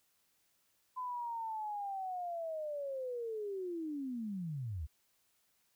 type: linear sweep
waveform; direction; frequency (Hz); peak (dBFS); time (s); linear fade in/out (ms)
sine; down; 1019 to 67.1; -37; 0.96-4.87; 20
effects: white hiss -75 dBFS RMS until 5.75 s